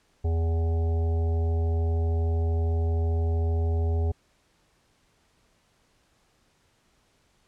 harmonic tone, 82.41 Hz, E2, in tune, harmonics 1 / 3 / 5 / 7 / 9 / 10, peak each -22 / -40 / -35 / -44 / -42 / -51 dBFS, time 0.24-4.12 s, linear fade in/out 10 ms, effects pink hiss -66 dBFS RMS until 7.47 s + low-pass 9000 Hz 12 dB/octave

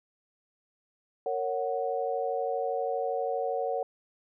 sine chord, F# major, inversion first, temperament just, 462.5 / 555 / 740 Hz, A#4 / C#5 / F#5, -14 / +2 / 0 cents, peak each -32 dBFS, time 1.26-3.83 s, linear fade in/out 2 ms, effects none

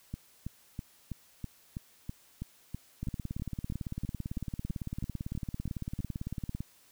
two click trains, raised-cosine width 5 ms, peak -23 / -24 dBFS, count 65 / 19, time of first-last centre 3.03-6.605 / 0.14-6.003 s, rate 17.9 / 3.07 Hz, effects white hiss -62 dBFS RMS until 6.91 s

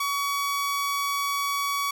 sawtooth tone, 1130 Hz, C#6, 33 cents sharp, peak -21 dBFS, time 0-1.91 s, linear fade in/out 5 ms, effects none

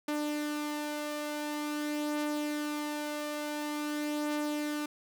sawtooth beating tone pair, 297.6 / 298.07 Hz, D4 / D4, +23 / +26 cents, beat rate 0.47 Hz, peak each -29 / -37 dBFS, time 0.08-4.86 s, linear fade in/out 5 ms, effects none

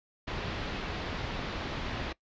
pink low-pass noise, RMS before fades -36 dBFS, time 0.27-2.13 s, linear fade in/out 10 ms, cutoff 4200 Hz, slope 24 dB/octave, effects noise-tail reverb RT60 0.1 s tail -21 dB re dry + resampled to 16000 Hz

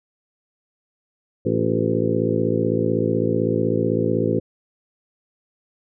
harmonic tone with a mistuned harmonic, 55.9 Hz, A1, 28 cents sharp, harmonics 2 / 3 / 4 / 5 / 6 / 7 / 8 / 9, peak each -26 / -26 / -26 / -26 / -26 / -26 / -26 / -26 dBFS, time 1.45-4.4 s, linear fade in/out 10 ms, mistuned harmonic 6, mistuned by +72 cents, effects none

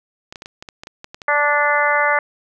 clicks, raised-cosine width 0.2 ms, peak -17 dBFS, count 11, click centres 0.325 / 0.358 / 0.421 / 0.459 / 0.625 / 0.688 / 0.835 / 0.871 / 1.044 / 1.145 / 1.218 s
harmonic tone, 292.2 Hz, D4, 9 cents flat, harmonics 2 / 3 / 4 / 5 / 6 / 7, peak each -21 / -21 / -21 / -21 / -21 / -21 dBFS, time 1.28-2.19 s, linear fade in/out 2 ms
effects none

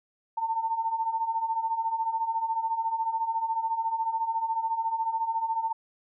sine beating tone pair, 891 / 905 Hz, A5 / A5, +22 / +48 cents, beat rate 14 Hz, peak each -32 / -27 dBFS, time 0.37-5.73 s, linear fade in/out 10 ms, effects none

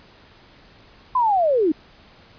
sine linear sweep, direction down, 1036 to 287.9 Hz, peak -15 dBFS, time 1.15-1.72 s, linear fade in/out 5 ms, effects pink hiss -50 dBFS RMS until 2.38 s + resampled to 11025 Hz

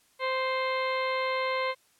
harmonic tone with a mistuned harmonic, 521 Hz, C5, 7 cents flat, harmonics 1 / 2 / 3 / 4 / 5 / 6 / 7 / 8, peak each -30 / -31 / -41 / -33 / -44 / -43 / -46 / -43 dBFS, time 0.19-1.75 s, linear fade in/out 50 ms, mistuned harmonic 4, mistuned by +16 cents, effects white hiss -65 dBFS RMS until 1.99 s + low-pass 12000 Hz 12 dB/octave

